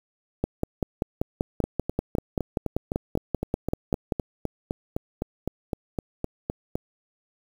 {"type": "two click trains", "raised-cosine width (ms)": 2, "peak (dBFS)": [-13, -10], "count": [21, 20], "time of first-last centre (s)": [[1.64, 6.755], [0.44, 4.122]], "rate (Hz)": [3.91, 5.16], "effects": ["7-bit"]}